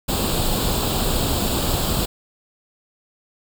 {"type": "noise with comb filter", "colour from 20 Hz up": "pink", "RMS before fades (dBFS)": -21, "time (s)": [0.08, 2.06], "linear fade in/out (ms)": 10, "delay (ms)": 0.25, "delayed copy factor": 0.7, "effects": []}